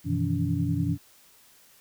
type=tone cluster; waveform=sine; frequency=94.6 / 124.7 / 158.7 / 169.1 / 286 Hz; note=F#2 / B2 / D#3 / E3 / D4; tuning=+39 / +17 / +35 / +44 / -46 cents; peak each=-30 dBFS; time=0.04-0.98 s; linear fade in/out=50 ms; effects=white hiss -57 dBFS RMS until 1.8 s